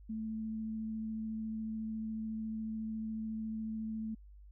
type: tone with vibrato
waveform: sine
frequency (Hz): 220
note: A3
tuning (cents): 0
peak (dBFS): -36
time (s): 0.09-4.15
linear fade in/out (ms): 10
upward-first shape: triangle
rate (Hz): 14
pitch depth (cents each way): 11
effects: added 50 Hz sine -52 dBFS peak until 4.51 s